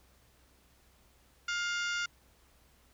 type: harmonic tone with a mistuned harmonic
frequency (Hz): 705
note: F5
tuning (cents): +16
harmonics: 2 / 3 / 4 / 5 / 6 / 7 / 8 / 9 / 10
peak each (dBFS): -33 / -40 / -40 / -44 / -47 / -48 / -46 / -51 / -49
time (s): 1.48-2.06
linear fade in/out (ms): 5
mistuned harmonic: 6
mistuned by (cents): +100
effects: added 63 Hz sine -66 dBFS peak until 2.93 s + pink hiss -66 dBFS RMS until 2.93 s